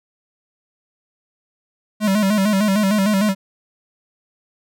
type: tone with vibrato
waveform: square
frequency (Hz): 202.6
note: G#3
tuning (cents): -43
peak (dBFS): -15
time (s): 2-3.35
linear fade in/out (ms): 50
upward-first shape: square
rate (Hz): 6.6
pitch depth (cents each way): 85
effects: none